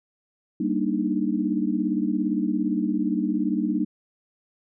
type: chord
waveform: sine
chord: Eb major seventh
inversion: first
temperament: equal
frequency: 196 / 233.1 / 293.7 / 311.1 Hz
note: G3 / Bb3 / D4 / Eb4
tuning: 0 / 0 / 0 / 0 cents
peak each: -27 dBFS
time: 0.6-3.85 s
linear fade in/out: 5 ms
effects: none